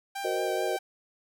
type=tone with vibrato; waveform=sawtooth; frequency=784 Hz; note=G5; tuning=in tune; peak=-29 dBFS; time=0.15-0.79 s; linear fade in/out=10 ms; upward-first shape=triangle; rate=4.6 Hz; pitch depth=24 cents each way
type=chord; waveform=sine; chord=C half-diminished seventh; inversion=second; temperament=equal; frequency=370 / 466.2 / 523.3 / 622.3 Hz; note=Gb4 / Bb4 / C5 / Eb5; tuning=0 / 0 / 0 / 0 cents; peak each=-32 / -33 / -35 / -32 dBFS; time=0.24-0.77 s; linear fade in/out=10 ms
effects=none